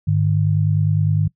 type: tone pair together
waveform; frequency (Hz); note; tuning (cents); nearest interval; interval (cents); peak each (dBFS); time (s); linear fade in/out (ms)
sine; 101.9 / 151.75; G#2 / D#3; -32 / -43; perfect fifth; 689; -17; 0.07-1.28; 10
effects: noise-tail reverb RT60 0.1 s tail -21 dB re dry